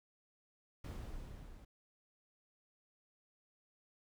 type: noise with level ramp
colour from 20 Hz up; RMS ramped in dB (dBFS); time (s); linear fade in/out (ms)
brown; -42 to -55; 0.84-1.65; 5
effects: none